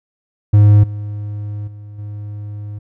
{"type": "tone with level steps", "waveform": "triangle", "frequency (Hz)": 103.8, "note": "G#2", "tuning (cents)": 0, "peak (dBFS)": [-3, -20, -29, -23], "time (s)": [0.53, 2.79], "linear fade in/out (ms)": 10, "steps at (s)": [0.83, 1.67, 1.98], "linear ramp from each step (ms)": 10, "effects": []}